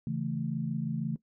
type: chord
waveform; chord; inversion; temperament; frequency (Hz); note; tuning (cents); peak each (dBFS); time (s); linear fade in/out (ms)
sine; A major; first; equal with one note detuned; 138.59 / 164.81 / 220.8; C#3 / E3 / A3; 0 / 0 / +6; -34; 0.07-1.16; 2
effects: noise-tail reverb RT60 0.1 s tail -17 dB re dry